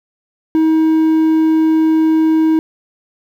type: tone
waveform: triangle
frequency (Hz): 317.9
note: D#4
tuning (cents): +37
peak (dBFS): -7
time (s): 0.55-2.59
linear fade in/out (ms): 0
effects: 8-bit